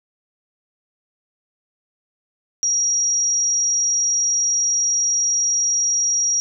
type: tone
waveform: sine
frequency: 5690 Hz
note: F8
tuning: 31 cents sharp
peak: -16 dBFS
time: 2.63-6.4 s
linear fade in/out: 0 ms
effects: none